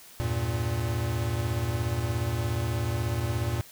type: chord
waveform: square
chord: E diminished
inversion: none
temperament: equal with one note detuned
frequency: 82.41 / 99.77 / 116.54 Hz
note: E2 / G2 / Bb2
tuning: 0 / +31 / 0 cents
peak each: -33 / -35 / -29 dBFS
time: 0.2-3.61 s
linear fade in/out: 0 ms
effects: white hiss -50 dBFS RMS until 3.71 s